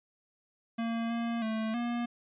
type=tone with pitch steps; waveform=square; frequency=229.7 / 232.7 / 220.4 / 238.3 Hz; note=A#3 / A#3 / A3 / A#3; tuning=-25 / -3 / +3 / +38 cents; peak=-31 dBFS; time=0.78-2.06 s; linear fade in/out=10 ms; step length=320 ms; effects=resampled to 8000 Hz